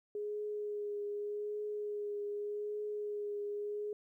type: tone with vibrato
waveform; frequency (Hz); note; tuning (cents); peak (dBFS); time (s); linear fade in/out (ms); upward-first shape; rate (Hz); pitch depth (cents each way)
sine; 415.3; G#4; 0; -36; 0.15-3.93; 2; triangle; 0.84; 21
effects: 13-bit